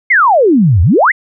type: exponential two-way sweep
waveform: sine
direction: down then up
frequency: 2217 to 77.78 to 2217 Hz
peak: -5 dBFS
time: 0.1-1.12 s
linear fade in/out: 10 ms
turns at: 0.82 s
effects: none